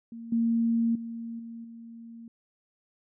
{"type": "tone with level steps", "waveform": "sine", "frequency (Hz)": 230.5, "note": "A#3", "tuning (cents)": -19, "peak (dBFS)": [-38, -22, -34, -38, -42], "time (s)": [0.12, 2.28], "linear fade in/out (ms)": 2, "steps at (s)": [0.32, 0.95, 1.39, 1.64], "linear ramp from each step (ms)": 5, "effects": []}